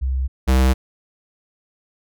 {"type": "tone pair in turn", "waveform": ["sine", "square"], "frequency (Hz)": [65.4, 65.02], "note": ["C2", "C2"], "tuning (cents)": [0, -10], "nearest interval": "unison", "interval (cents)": 10, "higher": "first", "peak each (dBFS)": [-18, -13], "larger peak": "second", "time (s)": [[0.01, 0.28], [0.47, 0.74]], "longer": "neither", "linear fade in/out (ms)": 20, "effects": []}